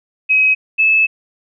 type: tone pair in turn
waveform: sine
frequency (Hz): 2542 / 2607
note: D#7 / E7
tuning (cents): +36 / -20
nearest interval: unison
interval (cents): 44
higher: second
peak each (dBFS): -9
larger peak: neither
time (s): 0.29-0.55 / 0.78-1.07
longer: second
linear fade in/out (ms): 20
effects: none